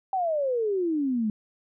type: exponential sweep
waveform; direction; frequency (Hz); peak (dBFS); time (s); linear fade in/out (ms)
sine; down; 783 to 207.7; -23; 0.13-1.3; 2
effects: none